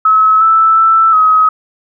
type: tone with pitch steps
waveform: sine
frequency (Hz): 1290 / 1318 / 1325 / 1270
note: E6 / E6 / E6 / D#6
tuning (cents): -38 / -1 / +9 / +35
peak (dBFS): -5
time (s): 0.05-1.49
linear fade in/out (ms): 5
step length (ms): 360
effects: none